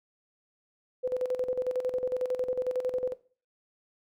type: tone with tremolo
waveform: sine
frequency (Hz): 505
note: B4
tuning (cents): +39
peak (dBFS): -25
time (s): 1.03-3.14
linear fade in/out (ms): 20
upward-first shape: square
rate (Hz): 11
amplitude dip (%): 70
effects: noise-tail reverb RT60 0.4 s tail -18 dB re dry